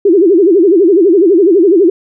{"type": "tone with vibrato", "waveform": "sine", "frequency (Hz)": 365.4, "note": "F#4", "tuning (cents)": -22, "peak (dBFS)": -4, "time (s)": [0.05, 1.9], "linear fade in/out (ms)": 5, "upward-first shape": "sine", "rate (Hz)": 12, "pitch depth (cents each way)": 220, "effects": []}